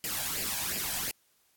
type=noise with flanger; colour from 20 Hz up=white; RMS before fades=-33 dBFS; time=0.04-1.11 s; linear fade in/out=0 ms; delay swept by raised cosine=0.4 to 1.27 ms; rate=2.8 Hz; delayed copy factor=+0.65; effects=white hiss -69 dBFS RMS until 1.56 s + AAC 64 kbps